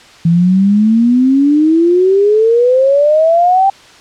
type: exponential sweep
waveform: sine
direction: up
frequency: 164.3 to 792 Hz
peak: -6 dBFS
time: 0.25-3.7 s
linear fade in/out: 5 ms
effects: white hiss -39 dBFS RMS until 4 s + low-pass 5000 Hz 12 dB/octave